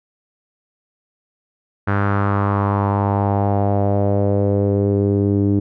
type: tone with low-pass filter sweep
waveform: sawtooth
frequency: 100.5 Hz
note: G2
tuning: 44 cents sharp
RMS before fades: -17 dBFS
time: 1.87-5.6 s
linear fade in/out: 10 ms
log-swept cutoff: 1500 to 320 Hz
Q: 3.4
effects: none